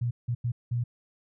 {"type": "tone bursts at uneven times", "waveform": "sine", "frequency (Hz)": 120, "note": "B2", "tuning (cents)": -49, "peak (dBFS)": -25, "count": 4, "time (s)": [[0.01, 0.11], [0.28, 0.35], [0.44, 0.52], [0.71, 0.84]], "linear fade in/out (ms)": 10, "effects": []}